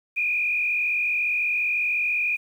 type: tone with frequency modulation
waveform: sine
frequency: 2447 Hz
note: D#7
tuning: 29 cents flat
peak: -21 dBFS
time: 0.16-2.37 s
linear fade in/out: 20 ms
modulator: 45.7 Hz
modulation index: 1.5
effects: 9-bit